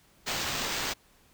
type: noise with sample-and-hold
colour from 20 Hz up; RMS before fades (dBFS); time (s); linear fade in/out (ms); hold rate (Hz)
violet; -32; 0.26-0.94; 20; 11025
effects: pink hiss -62 dBFS RMS until 1.33 s